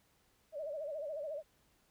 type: tone with vibrato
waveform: sine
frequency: 600 Hz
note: D5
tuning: 37 cents sharp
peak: -38 dBFS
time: 0.52-1.43 s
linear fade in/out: 50 ms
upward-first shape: sine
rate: 14 Hz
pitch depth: 120 cents each way
effects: pink hiss -72 dBFS RMS until 1.9 s